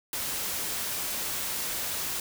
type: noise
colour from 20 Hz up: white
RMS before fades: -32 dBFS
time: 0.13-2.2 s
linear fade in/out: 2 ms
effects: none